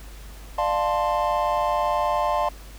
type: chord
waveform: triangle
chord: D minor seventh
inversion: none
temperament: equal with one note detuned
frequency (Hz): 598.3 / 698.5 / 880 / 1046.5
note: D5 / F5 / A5 / C6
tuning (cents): +32 / 0 / 0 / 0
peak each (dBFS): -24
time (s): 0.58-2.49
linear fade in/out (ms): 5
effects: added 50 Hz sine -39 dBFS peak until 2.78 s + pink hiss -47 dBFS RMS until 2.78 s